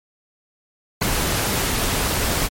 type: noise with ADSR envelope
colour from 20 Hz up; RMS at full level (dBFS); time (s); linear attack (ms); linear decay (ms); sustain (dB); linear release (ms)
pink; -17; 1.01-2.49; 10; 8; -4; 38
effects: MP3 64 kbps